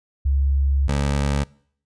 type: tone pair in turn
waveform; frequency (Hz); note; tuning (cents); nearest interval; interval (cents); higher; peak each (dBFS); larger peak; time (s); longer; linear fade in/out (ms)
sine / 20% pulse; 68.9 / 70.67; C#2 / C#2; -10 / +34; unison; 44; second; -16 / -14; second; 0.25-0.88 / 0.88-1.44; first; 10
effects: noise-tail reverb RT60 0.6 s tail -24 dB re dry + resampled to 22050 Hz